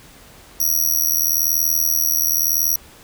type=tone with amplitude modulation; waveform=10% pulse; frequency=5750 Hz; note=F8; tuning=50 cents sharp; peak=-6 dBFS; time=0.6-2.76 s; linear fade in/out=5 ms; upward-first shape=sine; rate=80.9 Hz; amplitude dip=100%; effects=pink hiss -45 dBFS RMS until 3.03 s